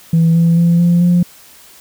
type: tone with pitch steps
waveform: sine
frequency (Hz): 164.81 / 167.5 / 170.23 / 173 / 175.82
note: E3 / E3 / F3 / F3 / F3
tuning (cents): 0 / +28 / -44 / -16 / +12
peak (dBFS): -6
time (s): 0.13-1.23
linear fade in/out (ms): 5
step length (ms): 220
effects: tanh soft clip ceiling -5 dBFS + white hiss -42 dBFS RMS until 1.8 s